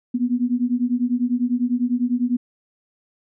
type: beating tone pair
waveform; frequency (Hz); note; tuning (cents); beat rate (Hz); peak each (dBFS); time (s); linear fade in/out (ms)
sine; 240 / 250; B3 / B3; -49 / +21; 10; -21; 0.14-2.37; 10
effects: none